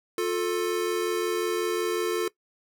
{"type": "tone pair together", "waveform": "square", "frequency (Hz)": [354.9, 440.4], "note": ["F4", "A4"], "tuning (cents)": [28, 2], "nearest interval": "major third", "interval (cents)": 374, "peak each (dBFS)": -28, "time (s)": [0.18, 2.28], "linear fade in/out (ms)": 2, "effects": ["noise-tail reverb RT60 0.1 s tail -20 dB re dry"]}